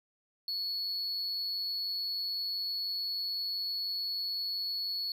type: tone with amplitude modulation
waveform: triangle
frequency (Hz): 4393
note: C#8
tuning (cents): -16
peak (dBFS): -29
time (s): 0.48-5.12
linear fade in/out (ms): 2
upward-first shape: sine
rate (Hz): 190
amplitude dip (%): 45
effects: none